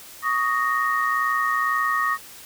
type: tone cluster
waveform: sine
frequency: 1122 / 1244 / 1859 Hz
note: C#6 / D#6 / A#6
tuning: +21 / -1 / -5 cents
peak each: -24 dBFS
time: 0.22-2.18 s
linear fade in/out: 50 ms
effects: white hiss -43 dBFS RMS until 2.45 s